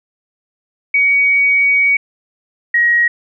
sine tone pair in turn, 2252 / 1893.7 Hz, C#7 / A#6, +27 / +27 cents, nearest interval minor third, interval 300 cents, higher first, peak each -9 dBFS, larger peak neither, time 0.94-1.97 / 2.74-3.08 s, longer first, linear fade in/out 5 ms, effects none

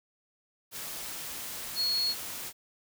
sine tone in noise, 4327 Hz, C#8, 43 cents flat, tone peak -26 dBFS, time 1.75-2.15 s, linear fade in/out 50 ms, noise white, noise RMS -39 dBFS, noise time 0.71-2.53 s, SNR +10 dB, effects none

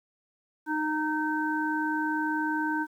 harmonic tone, 308.2 Hz, D#4, 16 cents flat, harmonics 1 / 3 / 5, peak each -29 / -31 / -31 dBFS, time 0.66-2.87 s, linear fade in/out 50 ms, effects 10-bit

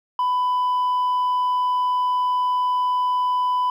triangle tone with hard clipping, 997 Hz, B5, 16 cents sharp, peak -17 dBFS, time 0.19-3.7 s, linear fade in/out 2 ms, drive 1 dB, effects none

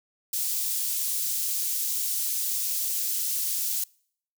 white high-pass noise, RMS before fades -28 dBFS, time 0.33-3.84 s, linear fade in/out 5 ms, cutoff 5500 Hz, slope 12 dB/octave, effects noise-tail reverb RT60 0.6 s tail -26 dB re dry

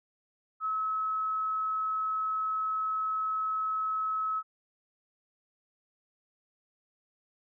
sine tone, 1290 Hz, E6, 38 cents flat, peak -28 dBFS, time 0.6-4.43 s, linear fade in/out 50 ms, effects none

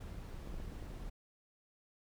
brown noise, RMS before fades -45 dBFS, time 0-1.1 s, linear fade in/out 10 ms
clicks, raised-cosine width 2 ms, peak -36 dBFS, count 5, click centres 0.474 / 0.542 / 0.601 / 0.722 / 0.826 s
effects none

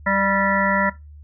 harmonic tone with a mistuned harmonic, 195.4 Hz, G3, 5 cents flat, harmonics 1 / 3 / 5 / 7 / 9 / 10, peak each -24 / -24 / -24 / -24 / -24 / -24 dBFS, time 0.06-0.9 s, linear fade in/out 10 ms, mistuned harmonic 3, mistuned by +23 cents, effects noise-tail reverb RT60 0.2 s tail -17 dB re dry + added 74 Hz sine -39 dBFS peak until 1.23 s

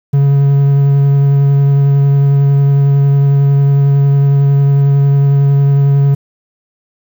triangle tone with vibrato, 140 Hz, C#3, 18 cents sharp, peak -4 dBFS, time 0.13-6.15 s, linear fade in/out 10 ms, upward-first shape triangle, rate 11 Hz, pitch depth 13 cents each way, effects 7-bit

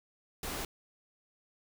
pink noise, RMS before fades -38 dBFS, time 0.43-0.65 s, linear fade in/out 2 ms, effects none

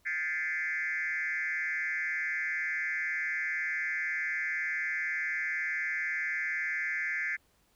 sine tone with frequency modulation, 1901 Hz, A#6, 33 cents sharp, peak -29 dBFS, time 0.05-7.37 s, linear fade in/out 20 ms, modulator 158 Hz, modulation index 2, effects tanh soft clip ceiling -25 dBFS + pink hiss -69 dBFS RMS until 7.75 s

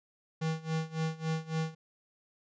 square tone with tremolo, 160 Hz, D#3, 49 cents sharp, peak -29 dBFS, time 0.41-1.75 s, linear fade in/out 10 ms, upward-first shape sine, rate 3.6 Hz, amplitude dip 90%, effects resampled to 16000 Hz

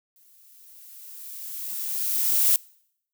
violet noise with exponential growth, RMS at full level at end -18 dBFS, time 0.16-2.56 s, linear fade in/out 1 ms, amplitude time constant 520 ms, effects noise-tail reverb RT60 0.7 s tail -25 dB re dry

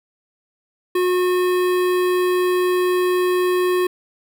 square tone with notch filter, 362.4 Hz, F#4, 36 cents flat, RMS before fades -18 dBFS, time 0.95-3.87 s, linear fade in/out 5 ms, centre 6200 Hz, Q 0.82, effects none

